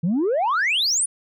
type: exponential sweep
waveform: sine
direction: up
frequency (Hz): 155.1 to 10000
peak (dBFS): -16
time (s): 0.03-1.06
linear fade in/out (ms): 10
effects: tanh soft clip ceiling -16 dBFS